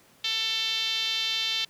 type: tone with band-pass filter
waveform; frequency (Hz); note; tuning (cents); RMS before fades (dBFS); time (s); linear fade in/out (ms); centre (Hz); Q
5% pulse; 444.6; A4; +18; -28; 0.24-1.65; 5; 3500; 3.2
effects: pink hiss -58 dBFS RMS until 1.69 s + high-pass 100 Hz 12 dB/octave